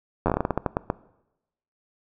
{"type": "slowing click train", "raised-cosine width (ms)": 1, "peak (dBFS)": -8, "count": 14, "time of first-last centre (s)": [0.26, 0.901], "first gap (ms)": 10, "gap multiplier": 1.24, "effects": ["noise-tail reverb RT60 0.9 s tail -20 dB re dry"]}